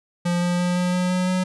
square tone with pitch steps, 174.8 / 176.32 / 177.86 / 179.4 / 180.96 / 182.54 / 184.13 Hz, F3 / F3 / F3 / F3 / F#3 / F#3 / F#3, +2 / +17 / +32 / +47 / -38 / -23 / -8 cents, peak -20 dBFS, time 0.25-1.44 s, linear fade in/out 10 ms, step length 170 ms, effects resampled to 24000 Hz

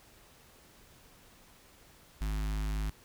square tone with notch filter, 51.91 Hz, G#1, in tune, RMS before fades -33 dBFS, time 2.21-2.9 s, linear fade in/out 5 ms, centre 510 Hz, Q 0.86, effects pink hiss -59 dBFS RMS until 3.04 s

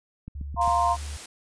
click train, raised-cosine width 5 ms, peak -25 dBFS, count 4, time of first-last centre 0.28-0.677 s, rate 7.55 Hz
sine tone with pitch glide, 71.1 to 73.35 Hz, C#2 to D2, +45 to -2 cents, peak -32 dBFS, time 0.35-1.17 s, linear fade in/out 5 ms, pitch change +53 cents, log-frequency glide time 0.49-0.78 s
sine chord, F suspended fourth, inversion none, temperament equal, 698.5 / 932.3 / 1046.5 Hz, F5 / Bb5 / C6, 0 / 0 / 0 cents, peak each -24 dBFS, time 0.56-0.97 s, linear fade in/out 50 ms
white noise, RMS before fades -40 dBFS, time 0.61-1.26 s, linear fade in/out 5 ms
effects resampled to 22050 Hz

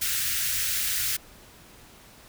white band-stop noise, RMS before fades -27 dBFS, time 0.01-1.17 s, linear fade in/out 10 ms, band 130 to 1400 Hz, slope 48 dB/octave, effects pink hiss -51 dBFS RMS until 2.28 s

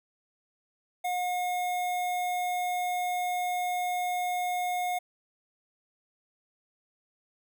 square tone with notch filter, 720 Hz, F#5, 47 cents flat, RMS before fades -30 dBFS, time 1.04-4.99 s, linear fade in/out 10 ms, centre 4900 Hz, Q 1.8, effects none

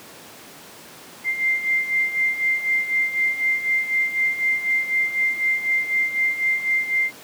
sine beating tone pair, 2093 / 2097 Hz, C7 / C7, 0 / +3 cents, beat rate 4 Hz, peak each -25 / -20 dBFS, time 1.24-7.12 s, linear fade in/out 50 ms, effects pink hiss -42 dBFS RMS until 7.23 s + high-pass 200 Hz 12 dB/octave

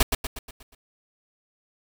pink noise with echo, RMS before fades -17 dBFS, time 0-0.03 s, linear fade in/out 5 ms, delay 120 ms, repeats 6, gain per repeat -6 dB, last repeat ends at 0.75 s, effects none

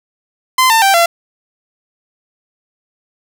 sawtooth tone with pitch steps, 1032 / 898.4 / 782.1 / 680.9 Hz, C6 / A5 / G5 / F5, -24 / +36 / -4 / -44 cents, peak -4 dBFS, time 0.58-1.06 s, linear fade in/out 5 ms, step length 120 ms, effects none

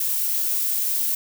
violet noise with high-pass filter sweep, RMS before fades -23 dBFS, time 0-1.15 s, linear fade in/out 5 ms, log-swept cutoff 780 to 1500 Hz, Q 0.82, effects none

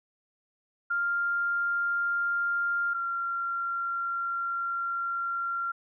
sine tone pair in turn, 1396.9 / 1377.7 Hz, F6 / F6, 0 / -24 cents, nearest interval unison, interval 24 cents, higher first, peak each -25 / -28 dBFS, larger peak first, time 0.9-2.94 / 2.94-5.72 s, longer second, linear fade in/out 10 ms, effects none

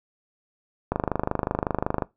click train, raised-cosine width 1 ms, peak -9 dBFS, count 29, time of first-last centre 0.92-2.022 s, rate 25.4 Hz, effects noise-tail reverb RT60 0.2 s tail -20 dB re dry

